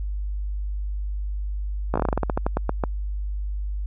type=slowing click train; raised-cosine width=1 ms; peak=-8 dBFS; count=16; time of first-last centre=1.94-2.838 s; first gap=16 ms; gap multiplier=1.17; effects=added 50 Hz sine -25 dBFS peak until 3.86 s